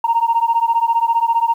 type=beating tone pair; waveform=sine; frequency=918 / 933 Hz; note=A#5 / A#5; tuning=-27 / +1 cents; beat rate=15 Hz; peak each=-15 dBFS; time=0.04-1.54 s; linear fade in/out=5 ms; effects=tanh soft clip ceiling -7 dBFS + 8-bit